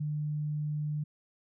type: tone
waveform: sine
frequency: 150 Hz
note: D3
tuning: 37 cents sharp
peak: -30 dBFS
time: 0-1.04 s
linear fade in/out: 10 ms
effects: none